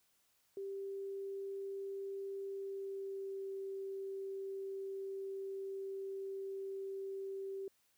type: tone with pitch glide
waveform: sine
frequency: 392.6 to 389 Hz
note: G4 to G4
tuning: +3 to -13 cents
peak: -40 dBFS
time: 0.57-7.68 s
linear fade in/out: 2 ms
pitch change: -16 cents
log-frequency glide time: 2.46-3.51 s
effects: white hiss -75 dBFS RMS until 7.97 s